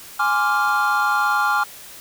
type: chord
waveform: triangle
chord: D half-diminished seventh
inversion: second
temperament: equal with one note detuned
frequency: 830.6 / 1046.5 / 1167.9 / 1396.9 Hz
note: Ab5 / C6 / D6 / F6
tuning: 0 / 0 / -10 / 0 cents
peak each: -20 / -24 / -21 / -18 dBFS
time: 0.19-1.64 s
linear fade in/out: 10 ms
effects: white hiss -40 dBFS RMS until 2 s